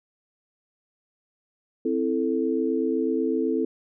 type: chord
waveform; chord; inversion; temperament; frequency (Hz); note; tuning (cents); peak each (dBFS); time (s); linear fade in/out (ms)
sine; A minor; first; equal; 261.6 / 329.6 / 440; C4 / E4 / A4; 0 / 0 / 0; -26; 1.85-3.65; 5
effects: none